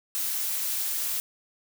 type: noise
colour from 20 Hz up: blue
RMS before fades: -29 dBFS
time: 0.15-1.2 s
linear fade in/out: 0 ms
effects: none